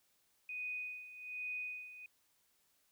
sine tone with tremolo, 2489 Hz, D#7, in tune, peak -38 dBFS, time 0.49-2.06 s, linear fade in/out 2 ms, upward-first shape sine, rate 1.2 Hz, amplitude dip 75%, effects white hiss -75 dBFS RMS until 2.91 s

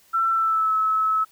sine tone with pitch glide, 1342 to 1296.3 Hz, E6 to E6, +31 to -29 cents, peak -18 dBFS, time 0.13-1.25 s, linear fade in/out 20 ms, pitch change -60 cents, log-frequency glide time 0.31-0.73 s, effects white hiss -57 dBFS RMS until 1.31 s

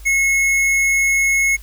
triangle tone with hard clipping, 2178 Hz, C#7, 31 cents flat, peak -15 dBFS, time 0.05-1.57 s, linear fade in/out 20 ms, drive 15 dB, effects added 50 Hz sine -34 dBFS peak until 1.62 s + white hiss -47 dBFS RMS until 1.62 s

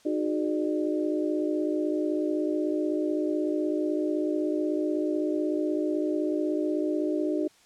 sine tone cluster, 306.3 / 362.4 / 413.6 / 599 Hz, D#4 / F#4 / G#4 / D5, -27 / -36 / -7 / +34 cents, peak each -27 / -30 / -35 / -33 dBFS, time 0.05-7.48 s, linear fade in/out 10 ms, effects white hiss -59 dBFS RMS until 7.65 s + low-pass 8000 Hz 12 dB/octave

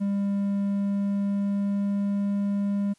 triangle tone with pitch glide, 199.8 to 201.2 Hz, G3 to G3, +33 to +45 cents, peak -21 dBFS, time 0-2.94 s, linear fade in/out 20 ms, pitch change +12 cents, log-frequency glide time 0.7-2.34 s, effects white hiss -64 dBFS RMS until 2.98 s + resampled to 24000 Hz

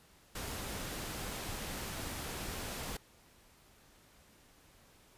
pink noise, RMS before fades -41 dBFS, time 0.35-2.97 s, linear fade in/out 5 ms, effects pink hiss -63 dBFS RMS until 5.17 s + resampled to 32000 Hz

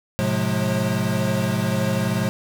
square tone cluster, 110.1 / 130.8 / 179.6 / 211.6 / 537 Hz, A2 / C3 / F3 / G#3 / C5, +2 / 0 / +49 / +33 / +45 cents, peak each -27 / -27 / -26 / -26 / -31 dBFS, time 0.19-2.29 s, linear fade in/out 0 ms, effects none

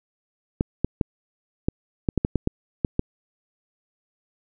clicks, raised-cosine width 3 ms, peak -7 dBFS, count 11, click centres 0.609 / 0.846 / 1.012 / 1.685 / 2.088 / 2.177 / 2.249 / 2.357 / 2.474 / 2.848 / 2.994 s, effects none

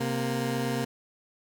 20% pulse tone pair together, 130.82 / 233.1 Hz, C3 / A#3, 0 / 0 cents, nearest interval minor seventh, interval 1000 cents, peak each -25 dBFS, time 0-0.85 s, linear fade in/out 10 ms, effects none

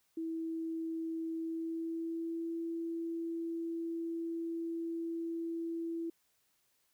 sine tone with pitch glide, 326.1 to 332.6 Hz, E4 to E4, -19 to +16 cents, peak -35 dBFS, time 0.17-6.1 s, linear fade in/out 5 ms, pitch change +35 cents, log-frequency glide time 1.35-2.55 s, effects white hiss -75 dBFS RMS until 6.93 s

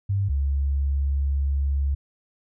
sine tone pair in turn, 98.7 / 69.51 Hz, G2 / C#2, +12 / +5 cents, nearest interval tritone, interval 607 cents, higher first, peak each -20 dBFS, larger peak neither, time 0.09-0.29 / 0.29-1.95 s, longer second, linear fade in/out 10 ms, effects none

